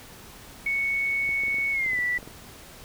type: tone with pitch glide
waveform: sine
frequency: 2217 to 1963.7 Hz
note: C#7 to B6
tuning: 0 to -10 cents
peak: -23 dBFS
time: 0.66-2.18 s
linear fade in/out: 5 ms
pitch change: -210 cents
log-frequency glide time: 1.72-1.99 s
type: clicks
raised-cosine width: 2 ms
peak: -29 dBFS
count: 11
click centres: 1.291 / 1.436 / 1.482 / 1.544 / 1.585 / 1.862 / 1.933 / 1.989 / 2.188 / 2.229 / 2.276 s
effects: pink hiss -46 dBFS RMS until 2.84 s